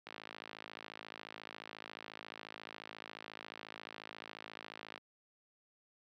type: click train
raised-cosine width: 0.3 ms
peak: -29 dBFS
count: 267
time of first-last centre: 0.07-4.978 s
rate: 54.2 Hz
effects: high-pass 200 Hz 12 dB/octave